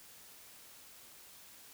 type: silence
effects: white hiss -56 dBFS RMS until 1.73 s